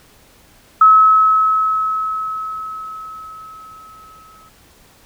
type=tone with exponential decay; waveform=sine; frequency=1289 Hz; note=E6; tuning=39 cents flat; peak=-4 dBFS; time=0.81-4.49 s; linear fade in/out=5 ms; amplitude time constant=800 ms; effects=pink hiss -49 dBFS RMS until 5.05 s